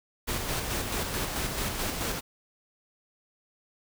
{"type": "noise with tremolo", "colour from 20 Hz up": "pink", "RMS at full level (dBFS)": -30, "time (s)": [0.27, 2.21], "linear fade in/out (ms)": 20, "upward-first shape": "square", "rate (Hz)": 4.6, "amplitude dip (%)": 35, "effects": []}